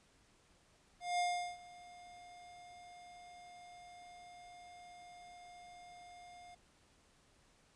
square tone with ADSR envelope, 709 Hz, F5, 26 cents sharp, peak -32 dBFS, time 1-6.55 s, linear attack 190 ms, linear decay 380 ms, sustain -22 dB, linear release 8 ms, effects pink hiss -69 dBFS RMS until 7.75 s + resampled to 22050 Hz

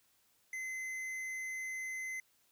sine tone with tanh clipping, 2051 Hz, C7, 35 cents flat, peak -40 dBFS, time 0.53-2.2 s, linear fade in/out 2 ms, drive 12 dB, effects white hiss -72 dBFS RMS until 2.51 s

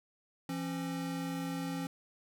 square tone pair together, 170 / 269.9 Hz, F3 / C#4, -46 / -46 cents, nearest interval minor sixth, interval 800 cents, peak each -39 / -38 dBFS, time 0.49-1.87 s, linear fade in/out 2 ms, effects none

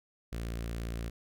sawtooth tone with notch filter, 57.3 Hz, A#1, 29 cents flat, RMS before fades -37 dBFS, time 0.32-1.1 s, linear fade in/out 10 ms, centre 890 Hz, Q 1.7, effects none

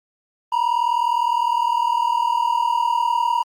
triangle tone pair together, 932.3 / 972.1 Hz, A#5 / B5, 0 / -28 cents, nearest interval minor second, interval 72 cents, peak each -18 / -18 dBFS, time 0.52-3.43 s, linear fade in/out 5 ms, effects Opus 24 kbps

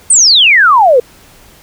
sine exponential sweep, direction down, 8930 to 463.2 Hz, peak -3 dBFS, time 0.1-1 s, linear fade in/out 5 ms, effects pink hiss -41 dBFS RMS until 1.62 s

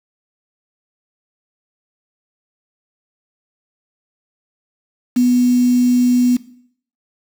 sine tone with quantisation, 246.9 Hz, B3, in tune, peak -10 dBFS, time 5.16-6.37 s, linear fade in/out 10 ms, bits 5, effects noise-tail reverb RT60 0.6 s tail -17 dB re dry

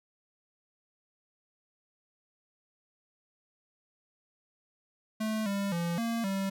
square tone with pitch steps, 217.8 / 199 / 170.7 / 230.7 / 194.5 Hz, A3 / G3 / F3 / A#3 / G3, -17 / +26 / -39 / -18 / -13 cents, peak -30 dBFS, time 5.2-6.5 s, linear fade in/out 10 ms, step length 260 ms, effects none

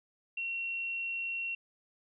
sine tone, 2731 Hz, F7, 39 cents flat, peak -33 dBFS, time 0.37-1.55 s, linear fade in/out 5 ms, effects none

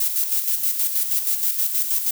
violet noise with tremolo, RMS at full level -20 dBFS, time 0-2.11 s, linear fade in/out 5 ms, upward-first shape square, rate 6.3 Hz, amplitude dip 50%, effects none

